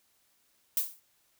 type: noise with exponential decay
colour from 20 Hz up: violet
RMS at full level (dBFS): -24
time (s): 0.77-1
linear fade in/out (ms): 2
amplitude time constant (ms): 49
effects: white hiss -70 dBFS RMS until 1.39 s